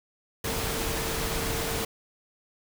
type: tone in noise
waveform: sine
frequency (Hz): 452.3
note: A4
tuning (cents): +48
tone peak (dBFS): -36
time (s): 0.44-1.85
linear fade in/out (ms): 5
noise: pink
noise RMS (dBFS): -30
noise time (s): 0.44-1.85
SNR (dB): -9
effects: none